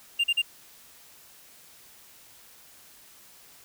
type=tone bursts; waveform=triangle; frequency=2794 Hz; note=F7; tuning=in tune; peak=-19 dBFS; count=3; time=0.19-0.42 s; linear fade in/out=10 ms; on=50 ms; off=40 ms; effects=white hiss -53 dBFS RMS until 3.64 s